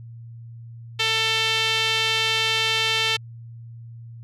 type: tone with band-pass filter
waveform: sawtooth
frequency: 445 Hz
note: A4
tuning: 20 cents sharp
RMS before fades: -22 dBFS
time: 0.99-3.17 s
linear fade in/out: 10 ms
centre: 3200 Hz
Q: 2.5
effects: added 116 Hz sine -37 dBFS peak until 4.23 s